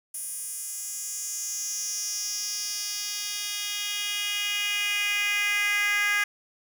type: tone with high-pass filter sweep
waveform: 10% pulse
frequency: 410.9 Hz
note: G#4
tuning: 18 cents flat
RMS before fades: -29 dBFS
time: 0.14-6.24 s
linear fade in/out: 5 ms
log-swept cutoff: 9700 to 1800 Hz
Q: 2.9
effects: none